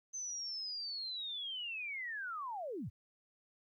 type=linear sweep; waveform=sine; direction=down; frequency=6220 to 65.41 Hz; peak=-39 dBFS; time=0.13-2.9 s; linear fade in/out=20 ms; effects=13-bit